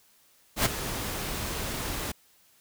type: noise with ADSR envelope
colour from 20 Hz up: pink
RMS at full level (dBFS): -21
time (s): 0.56-2.12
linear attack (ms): 95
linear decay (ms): 14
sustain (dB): -12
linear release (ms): 7
effects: white hiss -62 dBFS RMS until 2.6 s